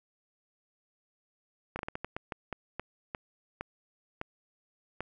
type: slowing click train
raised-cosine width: 0.5 ms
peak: -20 dBFS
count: 14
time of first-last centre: 1.76-5.006 s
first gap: 31 ms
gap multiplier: 1.31
effects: none